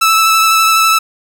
sawtooth tone with vibrato, 1314 Hz, E6, 6 cents flat, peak -4 dBFS, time 0.01-0.99 s, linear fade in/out 10 ms, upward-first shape sine, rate 12 Hz, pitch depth 13 cents each way, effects none

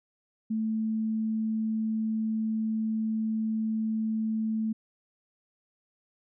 sine tone, 220 Hz, A3, in tune, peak -26 dBFS, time 0.5-4.73 s, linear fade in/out 10 ms, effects none

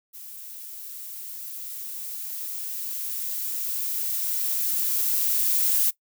violet noise with level ramp, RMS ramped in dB -41 to -21 dBFS, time 0.13-5.91 s, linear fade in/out 20 ms, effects noise-tail reverb RT60 0.1 s tail -20 dB re dry

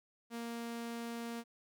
sawtooth tone, 233.4 Hz, A#3, 2 cents sharp, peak -36 dBFS, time 0.3-1.44 s, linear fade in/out 50 ms, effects none

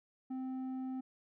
square tone with low-pass filter, 260 Hz, C4, 11 cents flat, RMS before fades -40 dBFS, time 0.3-1.01 s, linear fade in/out 10 ms, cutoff 580 Hz, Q 1, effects none

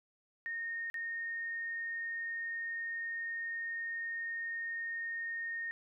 sine tone with dropouts, 1844 Hz, A#6, 19 cents flat, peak -36 dBFS, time 0.46-5.71 s, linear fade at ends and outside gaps 0 ms, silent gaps 0.9-0.942 s, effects none

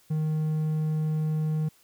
triangle tone, 155.4 Hz, D#3, 2 cents flat, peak -22 dBFS, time 0.1-1.69 s, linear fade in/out 10 ms, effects white hiss -61 dBFS RMS until 1.83 s

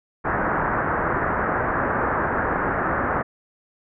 white low-pass noise, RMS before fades -23 dBFS, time 0.24-3.23 s, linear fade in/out 20 ms, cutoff 1700 Hz, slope 48 dB/octave, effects none

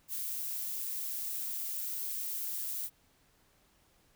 violet noise with amplitude modulation, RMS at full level -36 dBFS, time 0.08-2.9 s, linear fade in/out 50 ms, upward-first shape sine, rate 131 Hz, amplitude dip 25%, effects pink hiss -68 dBFS RMS until 4.15 s

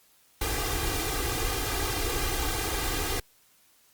pink noise with comb filter, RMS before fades -29 dBFS, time 0.41-3.2 s, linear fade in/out 5 ms, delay 2.5 ms, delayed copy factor +1, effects white hiss -62 dBFS RMS until 3.93 s + Opus 48 kbps

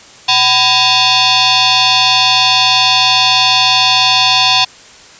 sine tone with frequency modulation, 123.1 Hz, B2, 5 cents flat, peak -7 dBFS, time 0.28-4.65 s, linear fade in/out 10 ms, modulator 880 Hz, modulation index 5.4, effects white hiss -38 dBFS RMS until 5.19 s + resampled to 16000 Hz

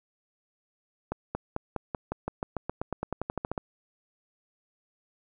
accelerating click train, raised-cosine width 1 ms, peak -16 dBFS, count 20, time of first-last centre 1.12-3.578 s, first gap 230 ms, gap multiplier 0.93, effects none

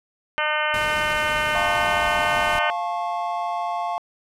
harmonic tone, 303.5 Hz, D#4, 43 cents flat, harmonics 2 / 3 / 4 / 5 / 6 / 7 / 8 / 9 / 10, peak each -28 / -28 / -28 / -26 / -30 / -29 / -33 / -33 / -31 dBFS, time 0.38-2.7 s, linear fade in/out 0 ms
pink noise, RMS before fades -33 dBFS, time 0.74-2.59 s, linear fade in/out 0 ms
triangle chord, F augmented, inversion none, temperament just, 698.5 / 873.1 / 1091.3 Hz, F5 / A5 / C#6, 0 / -14 / -27 cents, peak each -24 / -27 / -28 dBFS, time 1.55-3.98 s, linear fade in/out 0 ms
effects low-pass 11000 Hz 12 dB/octave

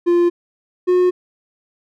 triangle tone pair in turn, 347.6 / 361.7 Hz, F4 / F#4, -8 / -39 cents, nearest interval minor second, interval 69 cents, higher second, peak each -9 dBFS, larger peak neither, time 0.06-0.3 / 0.87-1.11 s, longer neither, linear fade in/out 20 ms, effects none

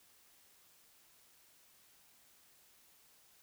silence, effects white hiss -66 dBFS RMS until 3.42 s

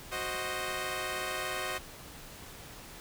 10% pulse chord, C diminished, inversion second, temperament equal, 370 / 523.3 / 622.3 Hz, Gb4 / C5 / Eb5, 0 / 0 / 0 cents, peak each -30 / -30 / -29 dBFS, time 0.11-1.79 s, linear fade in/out 20 ms, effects pink hiss -48 dBFS RMS until 3 s

